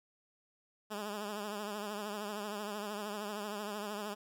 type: tone with vibrato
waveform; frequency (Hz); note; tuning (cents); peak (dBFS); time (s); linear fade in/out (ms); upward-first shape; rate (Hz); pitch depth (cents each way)
10% pulse; 207.7; G#3; 0; -30; 0.9-4.15; 20; triangle; 13; 76
effects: none